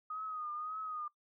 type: tone with vibrato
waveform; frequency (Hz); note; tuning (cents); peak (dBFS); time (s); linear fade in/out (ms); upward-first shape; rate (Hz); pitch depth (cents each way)
sine; 1244.5; D#6; 0; -38; 0.1-1.08; 5; triangle; 1.8; 67
effects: noise-tail reverb RT60 0.1 s tail -20 dB re dry